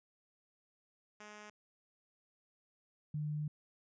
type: tone pair in turn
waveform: 5% pulse / sine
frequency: 210 / 150.42 Hz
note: G#3 / D3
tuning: +19 / +42 cents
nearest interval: tritone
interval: 577 cents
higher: first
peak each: -39 / -35 dBFS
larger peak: second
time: 1.2-1.5 / 3.14-3.48 s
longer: second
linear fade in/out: 5 ms
effects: resampled to 16000 Hz